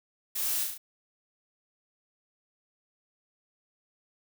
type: noise with echo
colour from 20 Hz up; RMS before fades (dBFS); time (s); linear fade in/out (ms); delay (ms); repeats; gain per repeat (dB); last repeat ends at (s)
blue; -32; 0.35-0.64; 10; 35; 4; -3; 0.78
effects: none